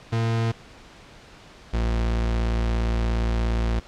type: tone pair in turn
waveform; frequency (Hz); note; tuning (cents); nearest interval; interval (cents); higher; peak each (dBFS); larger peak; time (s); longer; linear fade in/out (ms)
40% pulse; 114.2 / 57.1; A#2 / A#1; -35 / -35; octave; 1200; first; -20; neither; 0.12-0.52 / 1.73-3.8; second; 10
effects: pink hiss -47 dBFS RMS until 3.87 s + low-pass 5000 Hz 12 dB/octave